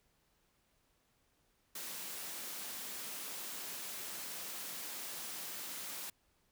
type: high-pass noise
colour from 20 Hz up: white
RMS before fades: -44 dBFS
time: 1.75-6.1 s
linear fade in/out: 5 ms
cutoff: 150 Hz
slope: 24 dB/octave
effects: pink hiss -75 dBFS RMS until 6.51 s